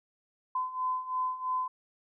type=beating tone pair; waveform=sine; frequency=1018 / 1021 Hz; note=C6 / C6; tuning=-48 / -43 cents; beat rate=3 Hz; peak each=-35 / -31 dBFS; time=0.55-1.68 s; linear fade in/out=5 ms; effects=none